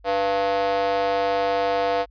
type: tone with high-pass filter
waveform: square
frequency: 98.6 Hz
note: G2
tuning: 11 cents sharp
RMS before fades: -22 dBFS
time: 0.04-2.06 s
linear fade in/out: 50 ms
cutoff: 590 Hz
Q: 9.3
effects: added 50 Hz sine -49 dBFS peak until 2.1 s + resampled to 11025 Hz